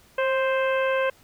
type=harmonic tone with a mistuned harmonic; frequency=523.3 Hz; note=C5; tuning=in tune; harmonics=1 / 2 / 3 / 4 / 5 / 6; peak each=-22 / -29 / -29 / -36 / -33 / -41 dBFS; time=0.18-1.1 s; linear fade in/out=5 ms; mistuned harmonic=1; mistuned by=+25 cents; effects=pink hiss -56 dBFS RMS until 1.23 s